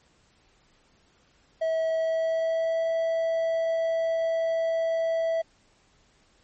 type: tone with pitch glide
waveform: triangle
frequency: 647 to 656.4 Hz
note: E5 to E5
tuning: -32 to -8 cents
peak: -21 dBFS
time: 1.61-5.42 s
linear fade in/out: 10 ms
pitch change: +24 cents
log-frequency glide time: 1.92-2.86 s
effects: pink hiss -63 dBFS RMS until 6.43 s + MP3 32 kbps